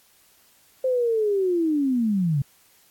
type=linear sweep; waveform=sine; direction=down; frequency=525 to 132.3 Hz; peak=-19 dBFS; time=0.84-2.42 s; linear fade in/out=5 ms; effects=white hiss -58 dBFS RMS until 2.9 s + AAC 64 kbps